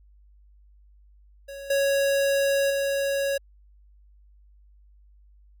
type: tone with level steps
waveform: square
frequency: 554.4 Hz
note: C#5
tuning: in tune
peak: -37 / -21 / -24 dBFS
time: 1.48-3.38 s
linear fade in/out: 10 ms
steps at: 1.7 / 2.7 s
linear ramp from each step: 5 ms
effects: added 50 Hz sine -52 dBFS peak until 5.6 s